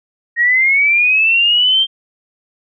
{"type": "linear sweep", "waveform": "sine", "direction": "up", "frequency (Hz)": [1864.7, 3179], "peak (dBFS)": -9, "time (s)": [0.36, 1.87], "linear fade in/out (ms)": 50, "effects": []}